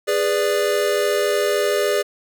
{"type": "chord", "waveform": "square", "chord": "G# diminished", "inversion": "none", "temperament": "equal with one note detuned", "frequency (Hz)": [410.5, 493.9, 587.3], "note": ["G#4", "B4", "D5"], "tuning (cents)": [-20, 0, 0], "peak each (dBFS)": [-21, -25, -22], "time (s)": [0.07, 2.03], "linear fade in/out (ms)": 20, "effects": []}